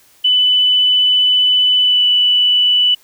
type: tone with pitch glide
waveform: sine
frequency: 2995 to 2971 Hz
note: F#7 to F#7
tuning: +20 to +6 cents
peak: -9 dBFS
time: 0.24-2.95 s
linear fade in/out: 10 ms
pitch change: -14 cents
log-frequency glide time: 1.81-2.04 s
effects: white hiss -50 dBFS RMS until 3.03 s